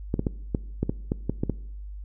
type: clicks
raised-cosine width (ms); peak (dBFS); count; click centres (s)
3; -11; 10; 0.141 / 0.194 / 0.268 / 0.548 / 0.83 / 0.895 / 1.119 / 1.296 / 1.435 / 1.497
effects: noise-tail reverb RT60 0.8 s tail -21 dB re dry + added 50 Hz sine -35 dBFS peak until 2.04 s